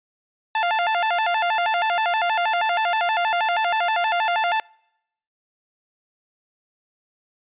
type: tone with vibrato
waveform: sawtooth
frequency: 784 Hz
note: G5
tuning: in tune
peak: -15 dBFS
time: 0.55-4.6 s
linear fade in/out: 2 ms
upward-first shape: square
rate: 6.3 Hz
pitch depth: 200 cents each way
effects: noise-tail reverb RT60 0.8 s tail -26 dB re dry + resampled to 8000 Hz